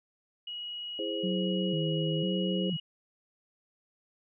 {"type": "tone", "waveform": "sine", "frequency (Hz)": 2905, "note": "F#7", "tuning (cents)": -32, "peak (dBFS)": -36, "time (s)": [0.47, 2.8], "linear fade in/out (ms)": 5}
{"type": "chord", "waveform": "sine", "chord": "E augmented", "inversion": "none", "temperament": "equal", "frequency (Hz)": [329.6, 415.3, 523.3], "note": ["E4", "G#4", "B#4"], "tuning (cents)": [0, 0, 0], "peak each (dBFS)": -36, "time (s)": [0.99, 2.7], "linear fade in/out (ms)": 2}
{"type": "tone with vibrato", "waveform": "sine", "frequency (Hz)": 172.2, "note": "F3", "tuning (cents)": -24, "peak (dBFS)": -29, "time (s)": [1.23, 2.77], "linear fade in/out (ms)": 10, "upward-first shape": "square", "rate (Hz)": 1, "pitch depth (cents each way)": 130}
{"effects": []}